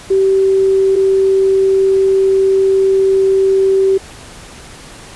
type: tone pair in turn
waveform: sine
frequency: 385.8 / 385.8 Hz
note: G4 / G4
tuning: -28 / -28 cents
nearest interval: unison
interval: 0 cents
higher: neither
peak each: -8 dBFS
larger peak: neither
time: 0.1-0.96 / 0.96-3.98 s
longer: second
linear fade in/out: 10 ms
effects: pink hiss -35 dBFS RMS until 5.15 s + resampled to 24000 Hz